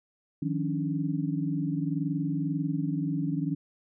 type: tone cluster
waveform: sine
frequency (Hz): 157.3 / 179.2 / 276.9 / 297.5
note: D#3 / F3 / C#4 / D4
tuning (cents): +19 / +45 / -2 / +22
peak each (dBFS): -30 / -35 / -31 / -35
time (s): 0.42-3.55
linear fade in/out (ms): 5
effects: none